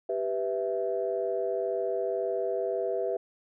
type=chord; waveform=sine; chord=E minor; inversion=first; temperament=equal; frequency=392 / 493.9 / 659.3 Hz; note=G4 / B4 / E5; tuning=0 / 0 / 0 cents; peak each=-31 dBFS; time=0.09-3.17 s; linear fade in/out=5 ms; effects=tanh soft clip ceiling -17 dBFS